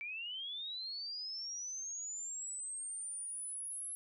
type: linear sweep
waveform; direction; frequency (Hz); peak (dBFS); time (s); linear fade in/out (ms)
sine; up; 2300 to 11070; -40; 0.01-3.95; 0
effects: none